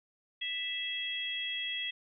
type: harmonic tone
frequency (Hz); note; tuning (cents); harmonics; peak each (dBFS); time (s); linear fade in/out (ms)
659.3; E5; 0; 3 / 4 / 5; -40 / -40 / -35; 0.41-1.91; 10
effects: none